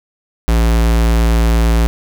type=tone; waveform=square; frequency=56.8 Hz; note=A#1; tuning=44 cents flat; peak=-10 dBFS; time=0.48-1.87 s; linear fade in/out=0 ms; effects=none